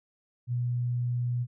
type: tone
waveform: sine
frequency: 122 Hz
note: B2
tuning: 21 cents flat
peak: -26 dBFS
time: 0.47-1.47 s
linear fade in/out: 50 ms
effects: none